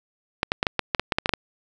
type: clicks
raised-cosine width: 0.3 ms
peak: -4 dBFS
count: 12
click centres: 0.431 / 0.519 / 0.629 / 0.668 / 0.793 / 0.948 / 0.996 / 1.122 / 1.185 / 1.259 / 1.293 / 1.337 s
effects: none